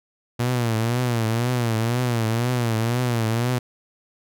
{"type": "tone with vibrato", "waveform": "sawtooth", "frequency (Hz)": 117.9, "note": "A#2", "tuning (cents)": 20, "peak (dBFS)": -16, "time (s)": [0.39, 3.59], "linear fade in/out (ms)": 10, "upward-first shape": "triangle", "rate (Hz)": 2, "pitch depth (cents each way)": 130, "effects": []}